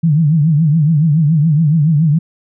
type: tone with vibrato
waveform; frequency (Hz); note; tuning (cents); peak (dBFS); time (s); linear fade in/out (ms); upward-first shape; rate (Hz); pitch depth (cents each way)
sine; 155; D#3; -6; -8; 0.03-2.19; 10; triangle; 7.1; 170
effects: none